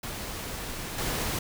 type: noise with level steps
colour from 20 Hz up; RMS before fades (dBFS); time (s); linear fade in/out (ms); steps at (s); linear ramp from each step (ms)
pink; -36 / -30; 0.03-1.39; 5; 0.98; 5
effects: none